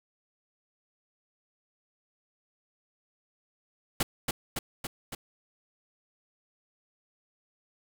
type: noise with echo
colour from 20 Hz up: pink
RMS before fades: -26 dBFS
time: 4-4.03 s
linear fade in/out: 5 ms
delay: 280 ms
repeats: 4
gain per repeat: -3 dB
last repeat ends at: 5.15 s
effects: none